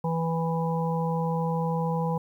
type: harmonic tone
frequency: 164.81 Hz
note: E3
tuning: in tune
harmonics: 1 / 3 / 5 / 6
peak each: -26 / -31 / -33 / -34 dBFS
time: 0.04-2.18 s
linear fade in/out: 5 ms
effects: 10-bit